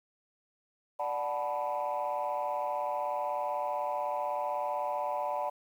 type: chord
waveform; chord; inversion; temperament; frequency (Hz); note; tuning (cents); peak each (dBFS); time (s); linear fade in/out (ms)
sine; B minor seventh; first; equal with one note detuned; 587.3 / 740 / 871.9 / 987.8; D5 / F#5 / A5 / B5; 0 / 0 / -16 / 0; -34 / -35 / -35 / -35; 0.99-5.5; 10
effects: tanh soft clip ceiling -24 dBFS + 10-bit